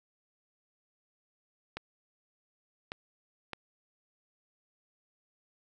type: clicks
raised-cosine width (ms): 0.3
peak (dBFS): -21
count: 3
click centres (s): 1.77 / 2.919 / 3.533
effects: none